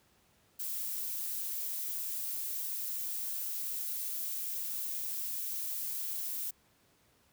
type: noise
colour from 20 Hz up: violet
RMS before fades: -37 dBFS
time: 0.59-6.51 s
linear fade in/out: 10 ms
effects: pink hiss -68 dBFS RMS until 7.32 s + high-pass 60 Hz 12 dB/octave